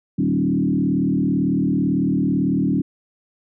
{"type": "tone with frequency modulation", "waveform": "sine", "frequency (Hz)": 230.2, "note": "A#3", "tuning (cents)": -22, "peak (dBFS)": -16, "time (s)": [0.18, 2.82], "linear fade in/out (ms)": 10, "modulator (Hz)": 38, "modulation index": 2.1, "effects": []}